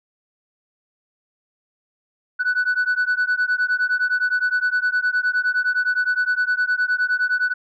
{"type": "beating tone pair", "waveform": "sine", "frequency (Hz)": [1482, 1491.7], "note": ["F#6", "F#6"], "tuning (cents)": [2, 14], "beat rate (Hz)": 9.7, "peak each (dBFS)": -19, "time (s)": [2.39, 7.54], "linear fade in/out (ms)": 20, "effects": ["tanh soft clip ceiling -14 dBFS"]}